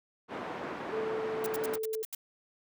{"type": "band-pass noise", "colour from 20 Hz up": "pink", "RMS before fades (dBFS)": -39, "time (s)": [0.28, 1.79], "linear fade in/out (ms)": 50, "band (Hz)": [280, 1500], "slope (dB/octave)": 12}
{"type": "tone", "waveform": "sine", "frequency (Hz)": 440, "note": "A4", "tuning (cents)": 0, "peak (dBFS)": -32, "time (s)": [0.92, 2.03], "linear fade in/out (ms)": 10}
{"type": "noise bursts", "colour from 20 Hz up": "blue", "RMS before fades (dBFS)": -38, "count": 8, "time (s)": [1.44, 2.149], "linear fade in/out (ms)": 2, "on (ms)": 23, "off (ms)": 75}
{"effects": []}